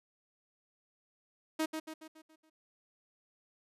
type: tone with echo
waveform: sawtooth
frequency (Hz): 315.2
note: D#4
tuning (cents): +23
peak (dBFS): -26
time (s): 1.59-1.66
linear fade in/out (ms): 10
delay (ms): 140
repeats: 6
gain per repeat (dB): -6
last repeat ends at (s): 2.5
effects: resampled to 32000 Hz